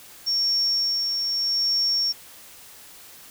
sine tone with tremolo, 5500 Hz, F8, 27 cents flat, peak -19 dBFS, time 0.26-2.13 s, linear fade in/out 20 ms, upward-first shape sine, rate 0.81 Hz, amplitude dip 35%, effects white hiss -46 dBFS RMS until 3.3 s

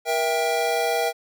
square chord, E diminished, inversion second, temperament just, 474.7 / 659.3 / 791.1 Hz, Bb4 / E5 / G5, +31 / 0 / +16 cents, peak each -26 dBFS, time 0.05-1.13 s, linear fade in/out 50 ms, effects none

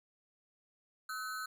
square ring-modulated tone, 1396.9 Hz, F6, in tune, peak -36 dBFS, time 1.09-1.46 s, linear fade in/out 5 ms, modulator 110 Hz, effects none

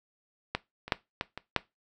clicks, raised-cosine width 0.3 ms, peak -12 / -24 / -7 / -13 / -21 / -7 dBFS, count 6, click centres 0.55 / 0.88 / 0.922 / 1.211 / 1.376 / 1.563 s, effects noise-tail reverb RT60 0.2 s tail -19 dB re dry

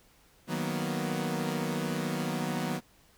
sawtooth chord, B major seventh, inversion first, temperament equal, 155.56 / 185 / 233.1 / 246.9 Hz, D#3 / F#3 / A#3 / B3, 0 / 0 / 0 / 0 cents, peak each -31 / -31 / -33 / -32 dBFS, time 0.47-2.81 s, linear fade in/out 50 ms, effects pink hiss -62 dBFS RMS until 3.17 s

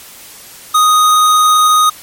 square tone, 1245 Hz, D#6, 1 cent sharp, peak -7 dBFS, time 0.74-1.9 s, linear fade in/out 10 ms, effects white hiss -35 dBFS RMS until 2.02 s + MP3 64 kbps

